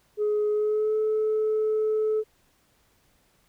sine tone with pitch glide, 420.5 to 432.6 Hz, G#4 to A4, +22 to -29 cents, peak -20 dBFS, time 0.17-2.24 s, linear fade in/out 50 ms, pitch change +49 cents, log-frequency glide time 0.5-0.96 s, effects tanh soft clip ceiling -19 dBFS + pink hiss -65 dBFS RMS until 3.48 s

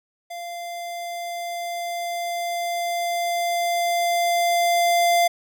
square tone with level ramp, 692 Hz, F5, 16 cents flat, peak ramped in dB -32 to -16 dBFS, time 0.3-5.28 s, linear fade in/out 10 ms, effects none

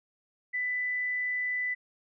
sine tone, 1992 Hz, B6, 14 cents sharp, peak -28 dBFS, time 0.53-1.75 s, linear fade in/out 20 ms, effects none

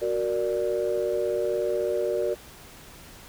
sine chord, Gb augmented, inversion none, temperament equal, 370 / 466.2 / 587.3 Hz, Gb4 / Bb4 / D5, 0 / 0 / 0 cents, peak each -27 dBFS, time 0.01-2.35 s, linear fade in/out 20 ms, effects tanh soft clip ceiling -16 dBFS + pink hiss -47 dBFS RMS until 3.28 s

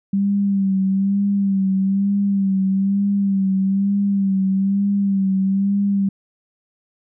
sine tone with vibrato, 196 Hz, G3, in tune, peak -15 dBFS, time 0.13-6.09 s, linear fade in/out 5 ms, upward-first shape sine, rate 1.1 Hz, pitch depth 43 cents each way, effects none

